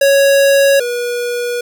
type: tone pair in turn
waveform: square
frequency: 554.4 / 483.2 Hz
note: C#5 / B4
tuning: 0 / -38 cents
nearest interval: major second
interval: 238 cents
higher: first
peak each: -8 / -17 dBFS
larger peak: first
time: 0.01-0.8 / 0.8-1.61 s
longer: second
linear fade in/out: 5 ms
effects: none